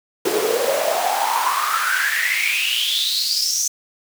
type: noise with high-pass filter sweep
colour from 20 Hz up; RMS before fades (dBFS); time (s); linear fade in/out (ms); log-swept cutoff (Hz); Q
pink; -20; 0.25-3.68; 5; 370 to 6300; 9.2
effects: none